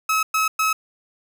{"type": "tone bursts", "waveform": "30% pulse", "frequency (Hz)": 1287, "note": "E6", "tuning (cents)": -42, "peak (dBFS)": -15, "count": 3, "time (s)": [0.09, 0.73], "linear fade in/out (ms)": 5, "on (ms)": 140, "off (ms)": 110, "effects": []}